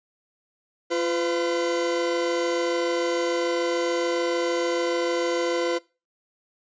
40% pulse tone pair together, 345.6 / 505 Hz, F4 / B4, -18 / +39 cents, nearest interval perfect fifth, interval 657 cents, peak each -25 / -24 dBFS, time 0.9-5.79 s, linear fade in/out 20 ms, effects noise-tail reverb RT60 0.3 s tail -22 dB re dry + resampled to 16000 Hz

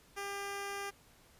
10% pulse tone, 400 Hz, G4, 35 cents sharp, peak -30 dBFS, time 0.16-0.91 s, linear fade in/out 20 ms, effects pink hiss -63 dBFS RMS until 1.39 s + resampled to 32000 Hz

